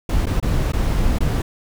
brown noise with dropouts, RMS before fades -18 dBFS, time 0.09-1.42 s, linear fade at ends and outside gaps 5 ms, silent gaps 0.258-0.267 / 0.401-0.426 / 0.722-0.733 / 1.186-1.205 s, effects none

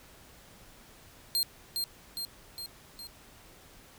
sawtooth tone with echo, 4200 Hz, C8, 6 cents sharp, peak -23 dBFS, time 1.35-1.43 s, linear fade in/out 0 ms, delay 410 ms, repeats 4, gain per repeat -4 dB, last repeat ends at 3.07 s, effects pink hiss -55 dBFS RMS until 3.98 s

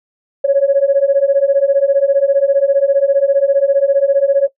sine beating tone pair, 547 / 562 Hz, C#5 / C#5, -23 / +24 cents, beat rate 15 Hz, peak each -11 dBFS, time 0.44-4.48 s, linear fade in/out 10 ms, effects noise-tail reverb RT60 0.1 s tail -18 dB re dry + tanh soft clip ceiling -2 dBFS

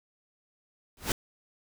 pink noise with exponential growth, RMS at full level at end -22 dBFS, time 0.97-1.12 s, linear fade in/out 2 ms, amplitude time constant 32 ms, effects none

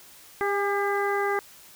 harmonic tone with a mistuned harmonic, 401.2 Hz, G4, 40 cents sharp, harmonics 1 / 2 / 3 / 4 / 5, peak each -26 / -29 / -31 / -32 / -33 dBFS, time 0.41-1.39 s, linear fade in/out 0 ms, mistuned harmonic 2, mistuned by +24 cents, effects white hiss -50 dBFS RMS until 1.75 s

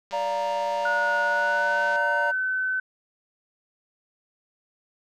click train, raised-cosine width 0.2 ms, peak -25 dBFS, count 371, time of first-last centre 0.11-1.96 s, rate 200 Hz
triangle chord, Bb major, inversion first, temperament just, 582.7 / 699.2 / 932.3 Hz, D5 / F5 / Bb5, -14 / +2 / 0 cents, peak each -26 / -30 / -25 dBFS, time 0.12-2.32 s, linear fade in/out 20 ms
sine tone with pitch glide, 1454 to 1519.3 Hz, F#6 to F#6, -31 to +45 cents, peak -23 dBFS, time 0.85-2.8 s, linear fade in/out 5 ms, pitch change +76 cents, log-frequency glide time 1.23-1.83 s
effects none

